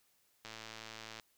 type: click train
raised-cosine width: 0.2 ms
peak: -29 dBFS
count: 84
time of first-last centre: 0.45-1.198 s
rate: 111 Hz
effects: white hiss -73 dBFS RMS until 1.37 s